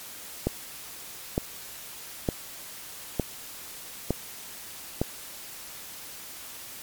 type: click train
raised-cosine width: 2 ms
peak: -10 dBFS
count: 6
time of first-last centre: 0.47-5.015 s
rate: 1.1 Hz
effects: white hiss -42 dBFS RMS until 6.82 s + MP3 96 kbps